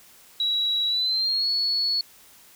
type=tone with pitch glide; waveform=sine; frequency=3891 to 4393 Hz; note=B7 to C#8; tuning=-27 to -16 cents; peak=-21 dBFS; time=0.4-2.01 s; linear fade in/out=2 ms; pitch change=+211 cents; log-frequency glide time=0.87-1.5 s; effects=white hiss -52 dBFS RMS until 2.55 s